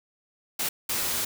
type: noise bursts at uneven times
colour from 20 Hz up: white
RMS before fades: -28 dBFS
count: 2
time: 0.59-0.69 / 0.89-1.25 s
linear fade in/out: 5 ms
effects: none